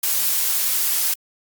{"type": "noise", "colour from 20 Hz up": "blue", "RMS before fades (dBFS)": -20, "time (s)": [0.03, 1.14], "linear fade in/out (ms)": 5, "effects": ["Opus 48 kbps"]}